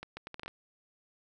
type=accelerating click train; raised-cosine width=0.3 ms; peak=-25 dBFS; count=8; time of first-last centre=0.03-0.48 s; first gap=140 ms; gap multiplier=0.72; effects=none